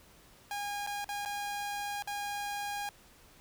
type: tone with dropouts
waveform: sawtooth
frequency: 816 Hz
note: G#5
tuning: 31 cents flat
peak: -31 dBFS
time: 0.51-2.89 s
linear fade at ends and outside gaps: 1 ms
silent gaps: 0.865-0.872 / 1.044-1.09 / 1.251-1.258 / 2.024-2.074 s
effects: pink hiss -59 dBFS RMS until 3.4 s